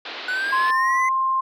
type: band-pass noise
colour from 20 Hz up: white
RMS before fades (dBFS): -34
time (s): 0.05-0.71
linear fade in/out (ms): 5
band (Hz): 270 to 4300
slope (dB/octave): 48
type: exponential sweep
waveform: triangle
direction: up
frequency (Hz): 1480 to 2062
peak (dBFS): -20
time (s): 0.28-1.09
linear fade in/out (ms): 5
type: tone with pitch glide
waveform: sine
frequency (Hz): 1046.5 to 1055.6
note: C6 to C6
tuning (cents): 0 to +15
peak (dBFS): -18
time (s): 0.52-1.41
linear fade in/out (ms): 10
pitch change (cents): +15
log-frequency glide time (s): 0.66-1.07
effects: none